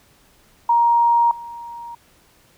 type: tone with level steps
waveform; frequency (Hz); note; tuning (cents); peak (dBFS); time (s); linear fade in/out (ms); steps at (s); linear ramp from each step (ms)
sine; 940; A#5; +14; -12 / -31; 0.69-1.95; 5; 1.31; 2
effects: pink hiss -55 dBFS RMS until 2.57 s